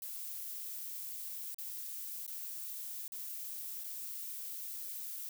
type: noise with dropouts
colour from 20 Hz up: violet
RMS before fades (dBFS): -43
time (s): 0.02-5.29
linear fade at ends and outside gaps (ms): 2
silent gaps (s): 1.545-1.584 / 2.266-2.277 / 3.08-3.12 / 3.838-3.842
effects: none